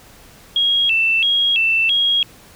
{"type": "tone with vibrato", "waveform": "sine", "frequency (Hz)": 2960, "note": "F#7", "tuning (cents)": 0, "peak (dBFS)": -13, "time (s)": [0.56, 2.23], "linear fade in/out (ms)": 2, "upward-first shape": "square", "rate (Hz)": 1.5, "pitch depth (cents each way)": 180, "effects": ["pink hiss -45 dBFS RMS until 2.55 s"]}